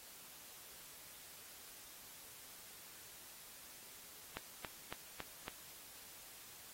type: click train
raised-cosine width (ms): 0.3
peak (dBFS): -26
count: 5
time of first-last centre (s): 4.37-5.481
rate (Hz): 3.6
effects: white hiss -56 dBFS RMS until 6.73 s + AAC 48 kbps